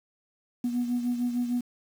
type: beating tone pair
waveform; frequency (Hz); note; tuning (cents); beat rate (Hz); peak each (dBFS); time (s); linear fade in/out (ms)
sine; 242.5 / 249.1; B3 / B3; -31 / +15; 6.6; -25 / -32; 0.64-1.61; 5
effects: tanh soft clip ceiling -21 dBFS + 8-bit